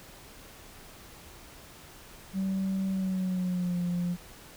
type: tone with pitch glide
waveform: sine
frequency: 191.8 to 175.88 Hz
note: G3 to F3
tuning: -37 to +13 cents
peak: -25 dBFS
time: 2.33-4.17 s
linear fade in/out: 50 ms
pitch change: -150 cents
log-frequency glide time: 2.89-3.8 s
effects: tanh soft clip ceiling -25 dBFS + pink hiss -50 dBFS RMS until 4.56 s